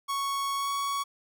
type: tone with pitch glide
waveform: 45% pulse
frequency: 1108.7 to 1119 Hz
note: C#6 to C#6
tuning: 0 to +16 cents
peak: -28 dBFS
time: 0.08-1.04 s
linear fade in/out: 20 ms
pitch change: +16 cents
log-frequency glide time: 0.56-0.71 s
effects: none